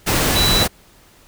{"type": "tone in noise", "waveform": "sine", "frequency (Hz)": 3951, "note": "B7", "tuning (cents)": 0, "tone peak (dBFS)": -16, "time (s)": [0.35, 0.65], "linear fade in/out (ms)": 20, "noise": "pink", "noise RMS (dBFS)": -17, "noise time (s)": [0.06, 0.68], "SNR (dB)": -2, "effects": ["pink hiss -50 dBFS RMS until 1.27 s"]}